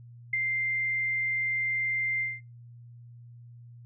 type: tone with ADSR envelope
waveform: sine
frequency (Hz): 2093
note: C7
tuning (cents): 0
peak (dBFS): -22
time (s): 0.33-2.41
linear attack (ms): 6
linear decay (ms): 9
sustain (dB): -4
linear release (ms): 200
effects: noise-tail reverb RT60 0.2 s tail -22 dB re dry + added 119 Hz sine -46 dBFS peak until 3.85 s